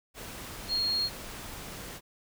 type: tone in noise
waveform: sine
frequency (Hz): 4267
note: C8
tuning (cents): +33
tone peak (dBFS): -26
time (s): 0.68-1.1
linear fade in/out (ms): 50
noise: pink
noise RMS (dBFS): -42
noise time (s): 0.14-2.01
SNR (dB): +13
effects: none